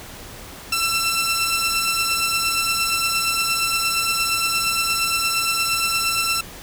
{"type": "tone pair together", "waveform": "15% pulse", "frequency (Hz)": [1344.3, 2680], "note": ["E6", "E7"], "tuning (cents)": [34, 28], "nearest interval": "octave", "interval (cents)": 1194, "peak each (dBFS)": -15, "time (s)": [0.72, 6.41], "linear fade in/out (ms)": 5, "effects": ["pink hiss -38 dBFS RMS until 6.62 s"]}